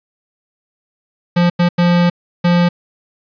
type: tone bursts at uneven times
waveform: square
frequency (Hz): 174.61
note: F3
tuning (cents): 0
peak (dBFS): -10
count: 4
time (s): 1.36-1.5 / 1.59-1.69 / 1.78-2.1 / 2.44-2.69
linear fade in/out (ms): 10
effects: resampled to 11025 Hz + 7-bit